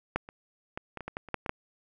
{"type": "clicks", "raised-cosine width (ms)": 0.5, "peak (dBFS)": [-12, -29, -20, -23, -24, -21, -19, -30, -14, -21, -13], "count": 11, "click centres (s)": [0.16, 0.289, 0.775, 0.973, 1.007, 1.08, 1.169, 1.287, 1.343, 1.462, 1.494], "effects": []}